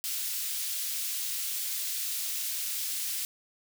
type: high-pass noise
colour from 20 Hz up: white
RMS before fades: -33 dBFS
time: 0.04-3.25 s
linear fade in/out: 0 ms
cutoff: 2900 Hz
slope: 12 dB/octave
effects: none